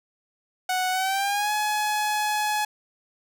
sawtooth tone with pitch glide, 740 to 845.1 Hz, F#5 to G#5, 0 to +30 cents, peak -19 dBFS, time 0.69-2.65 s, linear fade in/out 5 ms, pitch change +230 cents, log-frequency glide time 0.91-1.52 s, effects none

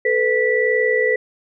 sine tone cluster, 438.6 / 500 / 1963 Hz, A4 / B4 / B6, -6 / +21 / -11 cents, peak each -19 dBFS, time 0.05-1.16 s, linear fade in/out 5 ms, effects none

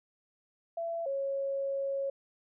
sine tone pair in turn, 671 / 549.5 Hz, E5 / C#5, +31 / -15 cents, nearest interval minor third, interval 346 cents, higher first, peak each -32 / -30 dBFS, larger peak second, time 0.77-1.06 / 1.06-2.1 s, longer second, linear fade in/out 5 ms, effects none

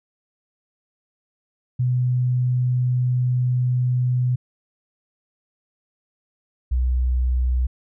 sine tone pair in turn, 125.1 / 62.55 Hz, B2 / B1, +23 / +23 cents, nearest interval octave, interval 1200 cents, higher first, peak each -17 dBFS, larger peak neither, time 1.79-4.36 / 6.71-7.67 s, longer first, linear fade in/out 10 ms, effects none

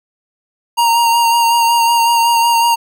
square tone with vibrato, 932.3 Hz, A#5, in tune, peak -10 dBFS, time 0.77-2.76 s, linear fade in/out 20 ms, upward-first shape sine, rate 5.4 Hz, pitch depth 21 cents each way, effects none

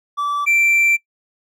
triangle tone pair in turn, 1158 / 2348 Hz, D6 / D7, -25 / -1 cents, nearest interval octave, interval 1224 cents, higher second, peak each -16 / -11 dBFS, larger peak second, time 0.17-0.46 / 0.46-0.97 s, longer second, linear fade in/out 20 ms, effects noise-tail reverb RT60 0.1 s tail -21 dB re dry

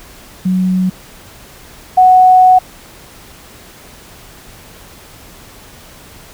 sine tone pair in turn, 185 / 740 Hz, F#3 / F#5, 0 / 0 cents, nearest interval 2 octaves, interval 2400 cents, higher second, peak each -10 / -3 dBFS, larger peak second, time 0.45-0.9 / 1.97-2.59 s, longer second, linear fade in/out 10 ms, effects pink hiss -38 dBFS RMS until 6.33 s

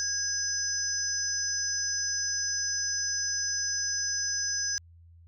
sine tone cluster, 1628 / 5090 / 6040 Hz, G#6 / D#8 / F#8, -35 / +39 / +35 cents, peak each -36 / -32 / -30 dBFS, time 0-4.78 s, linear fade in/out 0 ms, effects added 84 Hz sine -51 dBFS peak until 5.27 s

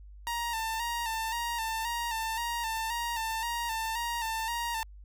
sawtooth tone with vibrato, 917 Hz, A#5, 29 cents flat, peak -27 dBFS, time 0.27-4.83 s, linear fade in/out 0 ms, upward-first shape square, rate 1.9 Hz, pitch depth 46 cents each way, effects added 50 Hz sine -46 dBFS peak until 5.04 s

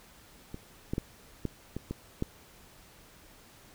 clicks, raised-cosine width 3 ms, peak -26 / -18 / -17 / -18 / -22 / -21 / -16 dBFS, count 7, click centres 0.544 / 0.935 / 0.981 / 1.453 / 1.766 / 1.91 / 2.224 s, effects pink hiss -56 dBFS RMS until 3.74 s

